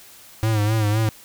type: tone with vibrato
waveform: square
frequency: 107.5 Hz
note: A2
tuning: 40 cents flat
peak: -18 dBFS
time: 0.43-1.09 s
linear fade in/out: 0 ms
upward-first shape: sine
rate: 3.9 Hz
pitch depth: 69 cents each way
effects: white hiss -46 dBFS RMS until 1.24 s